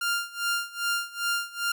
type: tone with tremolo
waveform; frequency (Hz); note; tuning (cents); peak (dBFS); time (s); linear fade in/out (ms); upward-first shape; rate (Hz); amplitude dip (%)
sawtooth; 1398; F6; +1; -20; 0.01-1.72; 5; sine; 2.5; 90
effects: none